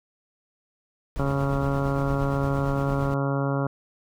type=noise with tremolo; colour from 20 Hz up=brown; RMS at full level=-31 dBFS; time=1.16-3.14 s; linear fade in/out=0 ms; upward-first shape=sine; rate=8.7 Hz; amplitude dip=45%
type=harmonic tone; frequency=138.59 Hz; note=C#3; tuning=in tune; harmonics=1 / 2 / 3 / 4 / 5 / 6 / 7 / 8 / 9 / 10; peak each=-25 / -29 / -33 / -31 / -37 / -39 / -38 / -37 / -40 / -37 dBFS; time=1.19-3.67 s; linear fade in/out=2 ms
effects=none